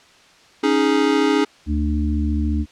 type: chord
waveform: square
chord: C# suspended second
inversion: none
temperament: equal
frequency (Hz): 277.2 / 311.1 / 415.3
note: C#4 / D#4 / G#4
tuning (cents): 0 / 0 / 0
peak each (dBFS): -20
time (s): 0.63-1.45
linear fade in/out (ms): 10
type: harmonic tone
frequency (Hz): 74.5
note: D2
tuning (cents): +25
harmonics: 1 / 3 / 4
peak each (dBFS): -19 / -24 / -25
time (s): 1.66-2.66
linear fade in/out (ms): 50
effects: white hiss -50 dBFS RMS until 2.71 s + low-pass 5000 Hz 12 dB/octave